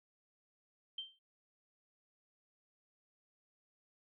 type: tone with exponential decay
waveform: sine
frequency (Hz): 3136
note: G7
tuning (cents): 0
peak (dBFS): -37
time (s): 0.98-1.19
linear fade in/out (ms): 5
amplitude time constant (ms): 44
effects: none